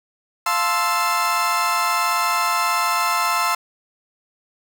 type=chord; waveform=35% pulse; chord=F major seventh; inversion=none; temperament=equal; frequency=698.5 / 880 / 1046.5 / 1318.5 Hz; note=F5 / A5 / C6 / E6; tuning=0 / 0 / 0 / 0 cents; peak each=-26 / -25 / -20 / -20 dBFS; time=0.46-3.55 s; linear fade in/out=5 ms; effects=none